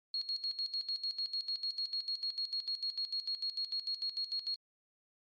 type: tone with tremolo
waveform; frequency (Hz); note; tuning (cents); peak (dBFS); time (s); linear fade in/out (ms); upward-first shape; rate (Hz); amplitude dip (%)
sine; 4300; C8; +47; -31; 0.14-4.56; 2; square; 6.7; 80
effects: tanh soft clip ceiling -30 dBFS + MP3 48 kbps